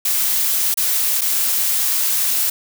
blue noise with dropouts, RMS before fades -18 dBFS, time 0.05-2.5 s, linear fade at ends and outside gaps 5 ms, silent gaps 0.742-0.772 / 1.21-1.216 s, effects none

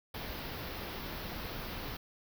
pink band-stop noise, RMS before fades -41 dBFS, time 0.14-1.97 s, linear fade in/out 5 ms, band 5300 to 12000 Hz, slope 48 dB/octave, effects none

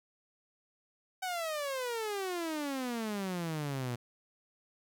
sawtooth exponential sweep, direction down, 760 to 118.2 Hz, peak -30 dBFS, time 1.22-3.96 s, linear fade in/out 10 ms, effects none

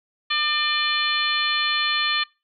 harmonic tone with a mistuned harmonic, 600 Hz, D5, 37 cents sharp, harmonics 2 / 3 / 4 / 5 / 6 / 7, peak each -27 / -27 / -27 / -27 / -27 / -27 dBFS, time 0.3-2.24 s, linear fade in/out 10 ms, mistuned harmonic 6, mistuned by -51 cents, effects noise-tail reverb RT60 0.3 s tail -25 dB re dry

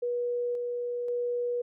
sine tone with tremolo, 484.4 Hz, B4, 34 cents flat, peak -27 dBFS, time 0.02-1.62 s, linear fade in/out 10 ms, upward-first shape square, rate 0.94 Hz, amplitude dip 25%, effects none

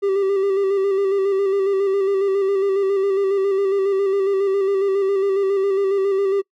triangle tone with vibrato, 392 Hz, G4, in tune, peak -14 dBFS, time 0.02-6.42 s, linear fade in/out 20 ms, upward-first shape square, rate 7.3 Hz, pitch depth 32 cents each way, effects noise-tail reverb RT60 0.1 s tail -25 dB re dry

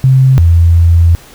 sine tone pair in turn, 131.7 / 84.34 Hz, C3 / E2, +12 / +40 cents, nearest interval minor sixth, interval 772 cents, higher first, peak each -3 dBFS, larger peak neither, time 0.04-0.38 / 0.38-1.15 s, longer second, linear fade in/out 0 ms, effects pink hiss -37 dBFS RMS until 1.34 s

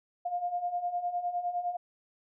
sine beating tone pair, 700 / 709.8 Hz, F5 / F5, +4 / +28 cents, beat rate 9.8 Hz, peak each -36 / -31 dBFS, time 0.25-1.77 s, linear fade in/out 10 ms, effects none

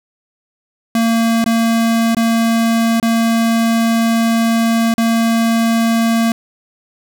square tone with dropouts, 228.5 Hz, A#3, 34 cents flat, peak -12 dBFS, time 0.95-6.32 s, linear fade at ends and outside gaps 2 ms, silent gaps 1.442-1.461 / 2.148-2.168 / 3-3.027 / 4.94-4.98 s, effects 8-bit

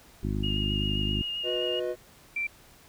harmonic tone, 51 Hz, G#1, 31 cents flat, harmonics 1 / 2 / 3 / 4 / 5 / 6 / 7, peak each -31 / -32 / -36 / -34 / -37 / -39 / -40 dBFS, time 0.23-1.22 s, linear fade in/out 5 ms
sine tone with vibrato, 2848 Hz, F7, 33 cents sharp, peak -30 dBFS, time 0.43-1.8 s, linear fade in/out 10 ms, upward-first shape triangle, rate 7.6 Hz, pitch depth 24 cents each way
triangle chord, B major, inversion second, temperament equal with one note detuned, 360.9 / 493.9 / 622.3 Hz, F#4 / B4 / D#5, -43 / 0 / 0 cents, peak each -30 / -30 / -32 dBFS, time 1.43-1.96 s, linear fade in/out 50 ms
sine tone, 2349 Hz, D7, in tune, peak -27 dBFS, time 2.36-2.47 s, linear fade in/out 5 ms
effects pink hiss -55 dBFS RMS until 2.88 s

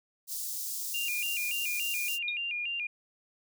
white high-pass noise, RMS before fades -36 dBFS, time 0.27-2.19 s, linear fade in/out 50 ms, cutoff 4900 Hz, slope 24 dB/octave
sine tone with vibrato, 2600 Hz, E7, 24 cents flat, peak -31 dBFS, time 0.94-2.87 s, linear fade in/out 5 ms, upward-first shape square, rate 3.5 Hz, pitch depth 120 cents each way
sine tone with exponential decay, 3729 Hz, A#7, in tune, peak -28 dBFS, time 2.28-2.37 s, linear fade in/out 2 ms, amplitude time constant 19 ms
effects none

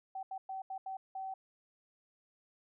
sine tone bursts at uneven times, 766 Hz, G5, 40 cents flat, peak -38 dBFS, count 6, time 0.15-0.23 / 0.31-0.38 / 0.49-0.62 / 0.7-0.78 / 0.86-0.97 / 1.15-1.34 s, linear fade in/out 5 ms, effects none

